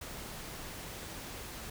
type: noise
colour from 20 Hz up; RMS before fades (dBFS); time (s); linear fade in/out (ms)
pink; -44; 0.01-1.7; 5
effects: none